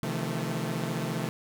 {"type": "chord", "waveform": "sawtooth", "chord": "F dominant seventh", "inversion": "second", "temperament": "equal with one note detuned", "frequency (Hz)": [130.81, 155.56, 170.43, 220], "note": ["C3", "Eb3", "F3", "A3"], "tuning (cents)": [0, 0, -42, 0], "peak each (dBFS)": -31, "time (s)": [0.03, 1.29], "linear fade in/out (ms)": 0, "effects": []}